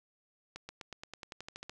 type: accelerating click train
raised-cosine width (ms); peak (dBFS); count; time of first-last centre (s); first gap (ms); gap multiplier
0.2; -26; 13; 0.56-1.696; 130; 0.94
effects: none

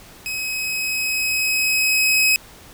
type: tone with level ramp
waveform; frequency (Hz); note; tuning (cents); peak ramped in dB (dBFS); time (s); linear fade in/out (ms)
sawtooth; 2544; D#7; +38; -21 to -10; 0.26-2.36; 0
effects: pink hiss -44 dBFS RMS until 2.73 s

